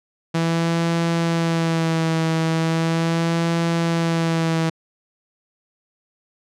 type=tone with vibrato; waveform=sawtooth; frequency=164.81 Hz; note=E3; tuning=in tune; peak=-14 dBFS; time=0.34-4.7 s; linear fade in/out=10 ms; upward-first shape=sine; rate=0.38 Hz; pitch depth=30 cents each way; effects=low-pass 7000 Hz 12 dB/octave